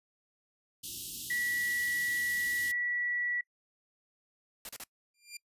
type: band-stop noise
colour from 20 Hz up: white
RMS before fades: -40 dBFS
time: 0.83-2.72 s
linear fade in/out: 10 ms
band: 380 to 2800 Hz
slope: 96 dB/octave
type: tone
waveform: sine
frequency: 1945 Hz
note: B6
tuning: 27 cents flat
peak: -30 dBFS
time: 1.3-3.41 s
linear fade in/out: 5 ms
type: noise bursts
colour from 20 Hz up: white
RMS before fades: -42 dBFS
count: 3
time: 4.65-4.838 s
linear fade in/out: 2 ms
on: 40 ms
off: 34 ms
type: tone with exponential growth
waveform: 15% pulse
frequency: 2389 Hz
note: D7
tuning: 29 cents sharp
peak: -32 dBFS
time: 5.14-5.37 s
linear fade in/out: 5 ms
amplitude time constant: 49 ms
effects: noise-tail reverb RT60 0.1 s tail -23 dB re dry + resampled to 32000 Hz